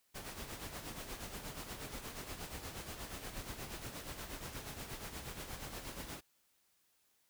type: noise with tremolo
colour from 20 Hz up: pink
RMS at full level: -44 dBFS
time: 0.14-6.21 s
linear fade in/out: 20 ms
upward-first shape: sine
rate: 8.4 Hz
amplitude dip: 55%
effects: white hiss -75 dBFS RMS until 7.29 s